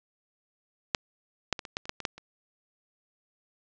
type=clicks; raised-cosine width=0.2 ms; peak=-6 / -7 / -19 / -23 / -13 / -27 / -13 / -21 / -10 / -28 dBFS; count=10; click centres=0.948 / 1.527 / 1.592 / 1.652 / 1.769 / 1.855 / 1.894 / 2.003 / 2.052 / 2.18 s; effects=resampled to 16000 Hz + 8-bit